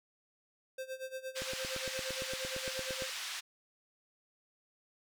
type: tone with tremolo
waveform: square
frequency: 523.3 Hz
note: C5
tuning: in tune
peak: -38 dBFS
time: 0.78-3.1 s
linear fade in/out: 5 ms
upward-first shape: sine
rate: 8.6 Hz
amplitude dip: 85%
type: band-pass noise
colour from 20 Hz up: white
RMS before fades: -41 dBFS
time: 1.35-3.41 s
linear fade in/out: 20 ms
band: 1400 to 4900 Hz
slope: 12 dB/octave
type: click train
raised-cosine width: 2 ms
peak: -30 dBFS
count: 15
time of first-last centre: 1.42-3.022 s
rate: 8.74 Hz
effects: none